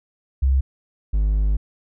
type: tone pair in turn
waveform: sine / triangle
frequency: 66.7 / 51.29 Hz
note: C2 / G#1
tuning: +34 / -21 cents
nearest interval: perfect fourth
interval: 455 cents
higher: first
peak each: -14 dBFS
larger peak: neither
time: 0.42-0.61 / 1.13-1.57 s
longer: second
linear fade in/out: 10 ms
effects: none